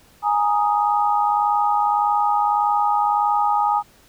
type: chord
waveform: sine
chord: Ab suspended second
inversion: none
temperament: equal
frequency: 830.6 / 932.3 / 1244.5 Hz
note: Ab5 / Bb5 / Eb6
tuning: 0 / 0 / 0 cents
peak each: -18 / -23 / -22 dBFS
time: 0.22-3.83 s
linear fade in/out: 50 ms
effects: pink hiss -53 dBFS RMS until 4.08 s

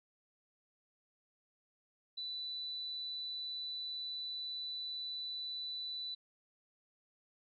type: tone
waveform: sine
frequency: 3979 Hz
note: B7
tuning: 12 cents sharp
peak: -39 dBFS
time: 2.17-6.15 s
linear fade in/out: 10 ms
effects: none

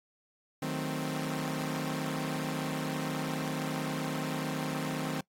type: chord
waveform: sawtooth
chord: D# diminished seventh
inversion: none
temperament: equal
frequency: 155.56 / 185 / 220 / 261.6 Hz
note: D#3 / F#3 / A3 / C4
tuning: 0 / 0 / 0 / 0 cents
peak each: -32 / -37 / -37 / -32 dBFS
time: 0.62-5.21 s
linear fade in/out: 5 ms
effects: noise-tail reverb RT60 0.1 s tail -21 dB re dry + AAC 48 kbps

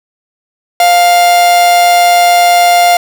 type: tone with amplitude modulation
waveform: 45% pulse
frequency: 701 Hz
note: F5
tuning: 6 cents sharp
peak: -3 dBFS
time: 0.8-2.97 s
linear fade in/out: 2 ms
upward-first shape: sine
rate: 184 Hz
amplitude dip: 30%
effects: none

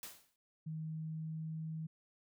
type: noise with exponential decay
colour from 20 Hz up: white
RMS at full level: -44 dBFS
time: 0.03-0.36 s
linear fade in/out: 1 ms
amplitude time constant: 70 ms
type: tone with pitch glide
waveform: sine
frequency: 157.9 to 159.18 Hz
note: D#3 to D#3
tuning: +26 to +40 cents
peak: -39 dBFS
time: 0.66-1.87 s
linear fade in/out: 10 ms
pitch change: +14 cents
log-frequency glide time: 0.8-1.61 s
effects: none

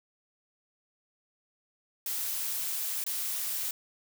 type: noise with dropouts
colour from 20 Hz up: blue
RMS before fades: -33 dBFS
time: 2.06-3.71 s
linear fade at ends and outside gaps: 2 ms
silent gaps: 3.04-3.064 s
effects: none

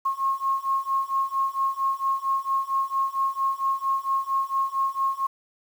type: beating tone pair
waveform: sine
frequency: 1079 / 1083.4 Hz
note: C#6 / C#6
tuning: -47 / -40 cents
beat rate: 4.4 Hz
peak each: -26 / -25 dBFS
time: 0.05-5.27 s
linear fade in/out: 10 ms
effects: 8-bit

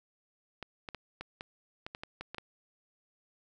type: clicks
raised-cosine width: 0.3 ms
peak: -24 dBFS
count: 11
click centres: 0.627 / 0.888 / 0.947 / 1.21 / 1.409 / 1.865 / 1.949 / 2.035 / 2.21 / 2.346 / 2.383 s
effects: none

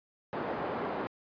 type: band-pass noise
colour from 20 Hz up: pink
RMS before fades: -35 dBFS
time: 0.33-1.07 s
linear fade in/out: 0 ms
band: 260 to 1100 Hz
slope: 12 dB/octave
effects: resampled to 11025 Hz

